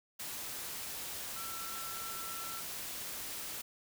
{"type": "tone in noise", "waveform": "sine", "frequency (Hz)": 1342, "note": "E6", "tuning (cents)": 31, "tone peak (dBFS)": -45, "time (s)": [1.36, 2.61], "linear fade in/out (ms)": 10, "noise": "white", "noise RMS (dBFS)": -42, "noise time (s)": [0.19, 3.62], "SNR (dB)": -6, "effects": []}